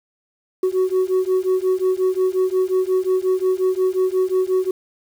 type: beating tone pair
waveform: sine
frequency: 370 / 375.6 Hz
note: F#4 / F#4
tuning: 0 / +26 cents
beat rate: 5.6 Hz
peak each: -17 dBFS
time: 0.63-4.71 s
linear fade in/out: 5 ms
effects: tanh soft clip ceiling -13 dBFS + 7-bit